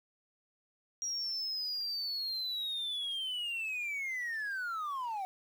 triangle linear sweep, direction down, 5710 to 740 Hz, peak -32 dBFS, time 1.02-5.25 s, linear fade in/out 0 ms, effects tanh soft clip ceiling -28 dBFS + 10-bit

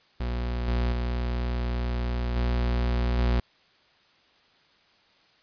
40% pulse tone with level steps, 60.2 Hz, B1, 44 cents flat, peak -26 / -22 / -25 / -22 / -20 dBFS, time 0.2-3.4 s, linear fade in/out 5 ms, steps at 0.68 / 0.92 / 2.36 / 3.18 s, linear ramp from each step 2 ms, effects white hiss -61 dBFS RMS until 5.42 s + resampled to 11025 Hz

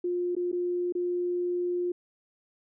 sine tone with dropouts, 354.2 Hz, F4, 24 cents sharp, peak -26 dBFS, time 0.04-1.92 s, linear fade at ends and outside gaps 5 ms, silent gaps 0.352-0.365 / 0.517-0.527 / 0.924-0.951 s, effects none

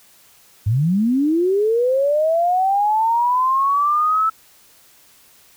sine linear sweep, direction up, 96 to 1318.5 Hz, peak -14 dBFS, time 0.66-4.3 s, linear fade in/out 10 ms, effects white hiss -51 dBFS RMS until 5.56 s

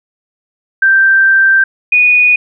sine tone pair in turn, 1568 / 2469 Hz, G6 / D#7, 0 / -14 cents, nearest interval minor sixth, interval 786 cents, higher second, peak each -5 dBFS, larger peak neither, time 0.82-1.64 / 1.92-2.36 s, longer first, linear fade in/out 5 ms, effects none

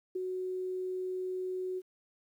sine tone with ADSR envelope, 370 Hz, F#4, in tune, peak -30 dBFS, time 0.15-1.82 s, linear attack 9 ms, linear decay 15 ms, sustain -3 dB, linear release 42 ms, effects 11-bit

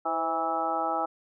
harmonic tone with a mistuned harmonic, 163.2 Hz, E3, 17 cents flat, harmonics 2 / 3 / 4 / 5 / 6 / 7 / 8, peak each -37 / -38 / -33 / -29 / -39 / -40 / -31 dBFS, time 0.05-1.06 s, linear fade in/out 10 ms, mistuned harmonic 3, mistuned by +70 cents, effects none

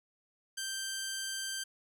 10% pulse tone, 1568 Hz, G6, in tune, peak -27 dBFS, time 0.57-1.64 s, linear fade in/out 10 ms, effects none

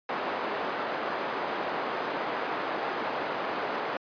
white band-pass noise, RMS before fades -32 dBFS, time 0.09-3.97 s, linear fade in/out 2 ms, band 330 to 1100 Hz, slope 12 dB/octave, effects resampled to 11025 Hz

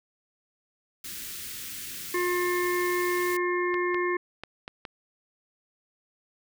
white band-stop noise, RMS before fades -38 dBFS, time 1.04-3.37 s, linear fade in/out 5 ms, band 380 to 1500 Hz, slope 24 dB/octave
harmonic tone, 355.7 Hz, F4, 32 cents sharp, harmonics 1 / 3 / 5 / 6, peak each -26 / -31 / -33 / -34 dBFS, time 2.14-4.17 s, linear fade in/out 5 ms
clicks, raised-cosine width 0.3 ms, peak -21 dBFS, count 5, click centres 3.742 / 3.945 / 4.436 / 4.679 / 4.852 s
effects none

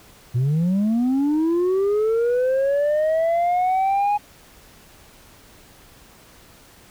sine linear sweep, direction up, 116.54 to 834 Hz, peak -14 dBFS, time 0.34-4.18 s, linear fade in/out 20 ms, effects tanh soft clip ceiling -16 dBFS + pink hiss -49 dBFS RMS until 6.9 s

